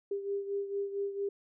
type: beating tone pair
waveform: sine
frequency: 398.7 / 403.1 Hz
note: G4 / G4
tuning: +29 / +48 cents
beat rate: 4.4 Hz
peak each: -33 / -39 dBFS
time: 0.11-1.29 s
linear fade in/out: 5 ms
effects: none